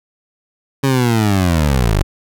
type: linear sweep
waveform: 20% pulse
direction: down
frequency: 138.59 to 44.65 Hz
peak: -7 dBFS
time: 0.83-2.03 s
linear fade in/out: 10 ms
effects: none